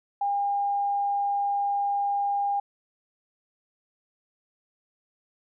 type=tone; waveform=sine; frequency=806 Hz; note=G5; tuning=48 cents sharp; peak=-23 dBFS; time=0.21-2.6 s; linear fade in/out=5 ms; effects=none